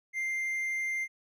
triangle tone, 2096 Hz, C7, 2 cents sharp, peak -28 dBFS, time 0.13-1.08 s, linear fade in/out 50 ms, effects none

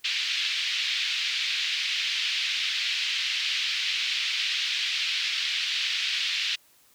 pink band-pass noise, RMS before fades -28 dBFS, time 0.04-6.56 s, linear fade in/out 10 ms, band 2400 to 4300 Hz, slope 24 dB/octave, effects white hiss -60 dBFS RMS until 6.94 s

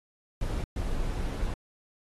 brown noise bursts at uneven times, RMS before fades -30 dBFS, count 2, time 0.41-0.64 / 0.76-1.54 s, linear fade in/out 2 ms, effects AAC 32 kbps

